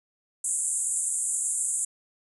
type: band-pass noise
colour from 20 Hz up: white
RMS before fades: -28 dBFS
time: 0.44-1.85 s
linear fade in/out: 5 ms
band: 7100 to 10000 Hz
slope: 96 dB/octave
effects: none